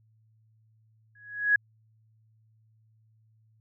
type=tone with exponential growth; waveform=sine; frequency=1670 Hz; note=G#6; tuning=9 cents sharp; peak=-16 dBFS; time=1.15-1.56 s; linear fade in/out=5 ms; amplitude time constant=88 ms; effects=added 110 Hz sine -61 dBFS peak until 3.6 s